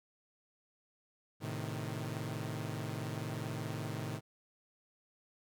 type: chord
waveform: sawtooth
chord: A diminished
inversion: none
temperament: equal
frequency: 110 / 130.81 / 155.56 Hz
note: A2 / C3 / Eb3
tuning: 0 / 0 / 0 cents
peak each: -37 / -39 / -38 dBFS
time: 1.4-4.21 s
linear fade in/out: 50 ms
effects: none